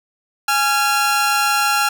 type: tone pair together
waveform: sawtooth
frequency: 830.6 / 1375.6 Hz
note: G#5 / F6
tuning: 0 / -27 cents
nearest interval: major sixth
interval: 873 cents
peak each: -15 / -13 dBFS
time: 0.48-1.89 s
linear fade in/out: 5 ms
effects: none